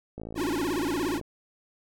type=click train; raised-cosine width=2 ms; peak=-25 dBFS; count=58; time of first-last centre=0.18-1.213 s; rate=55.2 Hz
type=tone with vibrato; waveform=square; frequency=319.9 Hz; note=D#4; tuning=48 cents sharp; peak=-27 dBFS; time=0.35-1.21 s; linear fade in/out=50 ms; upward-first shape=sine; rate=17 Hz; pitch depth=270 cents each way
effects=none